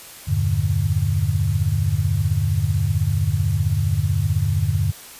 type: chord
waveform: sine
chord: E half-diminished seventh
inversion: none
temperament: equal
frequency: 82.41 / 98 / 116.54 / 146.83 Hz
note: E2 / G2 / Bb2 / D3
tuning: 0 / 0 / 0 / 0 cents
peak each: -24 / -20 / -25 / -23 dBFS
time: 0.27-4.92 s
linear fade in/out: 20 ms
effects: white hiss -40 dBFS RMS until 5.19 s + resampled to 32000 Hz